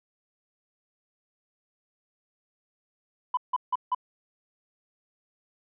sine tone bursts, 999 Hz, B5, 20 cents sharp, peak -21 dBFS, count 4, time 3.34-3.948 s, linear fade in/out 5 ms, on 32 ms, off 160 ms, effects tanh soft clip ceiling -19 dBFS

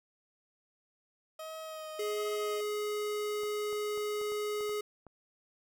30% pulse tone with vibrato, 630 Hz, D#5, 21 cents sharp, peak -38 dBFS, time 1.39-2.61 s, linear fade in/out 5 ms, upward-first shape sine, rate 1.4 Hz, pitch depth 19 cents each way
square tone, 419.3 Hz, G#4, 17 cents sharp, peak -33 dBFS, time 1.99-4.81 s, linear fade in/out 5 ms
clicks, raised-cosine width 1 ms, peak -37 dBFS, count 8, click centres 3.434 / 3.728 / 3.976 / 4.214 / 4.32 / 4.608 / 4.694 / 5.067 s
effects none

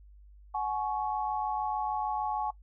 sine chord, F# suspended second, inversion none, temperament equal with one note detuned, 740 / 846.6 / 1108.7 Hz, F#5 / G#5 / C#6, 0 / +33 / 0 cents, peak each -36 / -31 / -36 dBFS, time 0.54-2.51 s, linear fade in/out 10 ms, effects noise-tail reverb RT60 0.1 s tail -20 dB re dry + added 50 Hz sine -51 dBFS peak until 2.62 s

